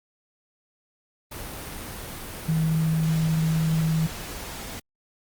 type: tone in noise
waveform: sine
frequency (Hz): 160.2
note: E3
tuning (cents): -49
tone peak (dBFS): -20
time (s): 2.48-4.07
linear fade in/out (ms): 10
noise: pink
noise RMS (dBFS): -36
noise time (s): 1.31-4.8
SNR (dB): +13
effects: Opus 32 kbps